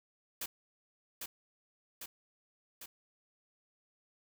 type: noise with echo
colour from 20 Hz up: white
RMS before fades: -39 dBFS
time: 0.41-0.46 s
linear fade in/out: 5 ms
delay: 800 ms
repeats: 3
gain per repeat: -3 dB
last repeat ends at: 2.86 s
effects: none